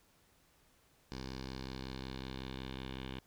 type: tone with low-pass filter sweep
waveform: 10% pulse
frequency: 65.41 Hz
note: C2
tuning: in tune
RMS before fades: -44 dBFS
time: 1.12-3.19 s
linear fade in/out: 0 ms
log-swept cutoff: 5000 to 3300 Hz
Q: 3.5
effects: pink hiss -69 dBFS RMS until 3.26 s